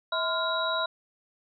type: tone cluster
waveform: sine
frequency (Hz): 648 / 1026 / 1402 / 3868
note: E5 / C6 / F6 / B7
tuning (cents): -30 / -34 / +6 / -37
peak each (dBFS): -31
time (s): 0.12-0.86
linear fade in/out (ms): 5
effects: none